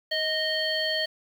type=harmonic tone with a mistuned harmonic; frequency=629 Hz; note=D#5; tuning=19 cents sharp; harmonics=1 / 3 / 5 / 7; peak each=-30 / -30 / -30 / -30 dBFS; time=0.11-1.06 s; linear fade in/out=10 ms; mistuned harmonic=3; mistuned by=-32 cents; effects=8-bit